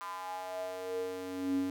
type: tone with high-pass filter sweep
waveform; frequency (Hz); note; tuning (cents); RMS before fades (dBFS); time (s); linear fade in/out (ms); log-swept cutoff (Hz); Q
square; 92.5; F#2; 0; -37; 0.01-1.7; 0; 1100 to 240; 7.3
effects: none